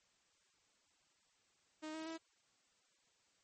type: tone with pitch steps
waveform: sawtooth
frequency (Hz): 310.5 / 317.8 / 325.2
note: D#4 / D#4 / E4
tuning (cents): -3 / +37 / -23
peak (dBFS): -40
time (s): 1.82-2.18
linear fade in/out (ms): 20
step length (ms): 120
effects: white hiss -75 dBFS RMS until 3.43 s + MP3 32 kbps